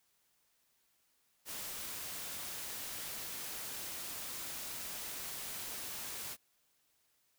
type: noise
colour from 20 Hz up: white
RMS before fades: -43 dBFS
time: 1.45-6.37 s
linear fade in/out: 50 ms
effects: white hiss -75 dBFS RMS until 7.38 s